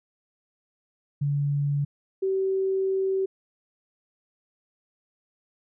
sine tone pair in turn, 143.2 / 383.5 Hz, D3 / G4, -43 / -38 cents, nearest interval octave + perfect fourth, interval 1705 cents, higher second, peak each -22 dBFS, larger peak neither, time 1.21-1.85 / 2.22-3.26 s, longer second, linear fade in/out 10 ms, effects none

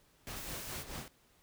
pink noise with tremolo, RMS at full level -42 dBFS, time 0.27-1.08 s, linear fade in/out 0 ms, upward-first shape sine, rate 4.7 Hz, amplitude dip 65%
white noise, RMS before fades -46 dBFS, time 0.35-0.84 s, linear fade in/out 20 ms
effects pink hiss -68 dBFS RMS until 1.42 s

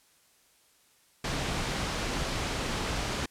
pink low-pass noise, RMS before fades -32 dBFS, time 1.24-3.26 s, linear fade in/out 5 ms, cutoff 6400 Hz, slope 12 dB/octave, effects white hiss -64 dBFS RMS until 3.3 s + low-pass 12000 Hz 12 dB/octave

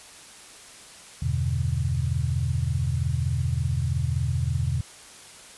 sine chord, E minor seventh, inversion none, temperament equal, 82.41 / 98 / 123.47 / 146.83 Hz, E2 / G2 / B2 / D3, 0 / 0 / 0 / 0 cents, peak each -27 / -31 / -26 / -30 dBFS, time 1.22-4.81 s, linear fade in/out 5 ms, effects white hiss -46 dBFS RMS until 5.57 s + resampled to 24000 Hz

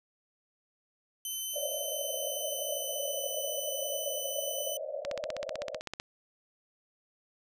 10% pulse tone with pitch glide, 3059 to 3012 Hz, G7 to F#7, -43 to +30 cents, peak -27 dBFS, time 1.25-4.77 s, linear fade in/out 2 ms, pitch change -27 cents, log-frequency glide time 1.76-3.31 s
pink band-pass noise, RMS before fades -38 dBFS, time 1.53-5.81 s, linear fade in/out 50 ms, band 540 to 630 Hz, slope 96 dB/octave
click train, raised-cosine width 0.2 ms, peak -19 dBFS, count 16, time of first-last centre 5.05-5.999 s, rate 15.8 Hz
effects none

